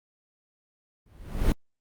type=noise with exponential growth; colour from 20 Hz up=brown; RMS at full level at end=-18 dBFS; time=1.06-1.52 s; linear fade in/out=1 ms; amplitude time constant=100 ms; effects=Opus 32 kbps